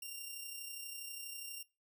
10% pulse tone with amplitude modulation, 2780 Hz, F7, 9 cents flat, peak -33 dBFS, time 0.02-1.63 s, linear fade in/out 5 ms, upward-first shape sine, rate 32.3 Hz, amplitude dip 40%, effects noise-tail reverb RT60 0.3 s tail -24 dB re dry

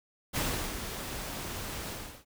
pink noise with ADSR envelope, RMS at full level -30 dBFS, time 0.33-2.25 s, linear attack 34 ms, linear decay 370 ms, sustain -8 dB, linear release 360 ms, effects none

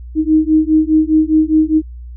sine beating tone pair, 310.1 / 315 Hz, D#4 / D#4, -6 / +21 cents, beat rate 4.9 Hz, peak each -12 dBFS, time 0.15-1.82 s, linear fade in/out 50 ms, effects added 60 Hz sine -28 dBFS peak until 2.16 s

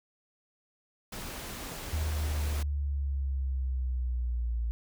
pink noise, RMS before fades -40 dBFS, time 1.12-2.63 s, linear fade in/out 5 ms
sine linear sweep, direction down, 77.78 to 57 Hz, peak -28 dBFS, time 1.93-4.71 s, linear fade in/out 0 ms
effects none

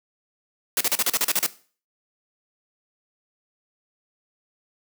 white noise bursts, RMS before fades -21 dBFS, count 10, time 0.77-1.464 s, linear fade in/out 2 ms, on 37 ms, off 36 ms, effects noise-tail reverb RT60 0.4 s tail -17 dB re dry + high-pass 200 Hz 12 dB/octave

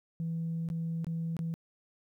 sine tone with dropouts, 164.81 Hz, E3, in tune, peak -30 dBFS, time 0.2-1.54 s, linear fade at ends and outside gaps 0 ms, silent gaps 0.688-0.701 / 1.045-1.068 / 1.367-1.391 s, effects tanh soft clip ceiling -28 dBFS + 12-bit

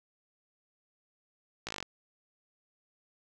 slowing click train, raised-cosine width 0.2 ms, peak -19 dBFS, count 9, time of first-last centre 1.67-1.827 s, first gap 17 ms, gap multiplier 1.04, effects none

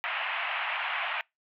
white band-pass noise, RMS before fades -32 dBFS, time 0.04-1.21 s, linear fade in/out 0 ms, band 680 to 2900 Hz, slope 48 dB/octave, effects noise-tail reverb RT60 0.2 s tail -25 dB re dry

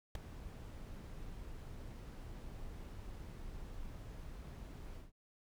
brown noise with ADSR envelope, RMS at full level -30 dBFS, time 0.15-5.12 s, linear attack 3 ms, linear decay 6 ms, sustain -18 dB, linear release 150 ms, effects none

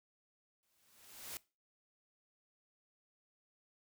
white noise with exponential growth, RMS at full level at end -43 dBFS, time 0.63-1.37 s, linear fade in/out 0 ms, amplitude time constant 160 ms, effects noise-tail reverb RT60 0.3 s tail -21 dB re dry

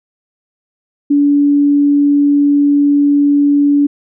sine tone, 287.1 Hz, D4, 39 cents flat, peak -7 dBFS, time 1.1-3.87 s, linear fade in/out 10 ms, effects none

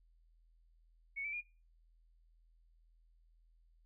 sine tone with pitch steps, 2217 / 2318 / 2423 Hz, C#7 / D7 / D#7, 0 / -23 / -47 cents, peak -38 dBFS, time 1.16-1.415 s, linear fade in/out 20 ms, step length 85 ms, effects noise-tail reverb RT60 0.3 s tail -19 dB re dry + added 41 Hz sine -65 dBFS peak until 3.85 s

